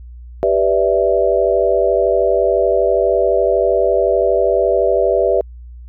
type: chord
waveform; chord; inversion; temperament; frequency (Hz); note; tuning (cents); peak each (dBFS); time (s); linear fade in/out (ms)
sine; E minor seventh; first; equal; 392 / 493.9 / 587.3 / 659.3; G4 / B4 / D5 / E5; 0 / 0 / 0 / 0; -17; 0.43-5.41; 0
effects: added 60 Hz sine -32 dBFS peak until 5.88 s